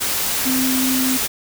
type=tone in noise; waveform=sine; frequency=259.4 Hz; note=C4; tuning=15 cents flat; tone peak=-18 dBFS; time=0.45-1.18 s; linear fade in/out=20 ms; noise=white; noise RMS=-21 dBFS; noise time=0-1.28 s; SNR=0 dB; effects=none